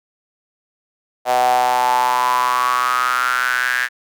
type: tone with high-pass filter sweep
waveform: sawtooth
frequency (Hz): 125.1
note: B2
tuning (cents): +23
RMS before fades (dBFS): -17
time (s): 1.25-3.89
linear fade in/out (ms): 50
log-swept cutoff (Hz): 690 to 1700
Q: 8.2
effects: none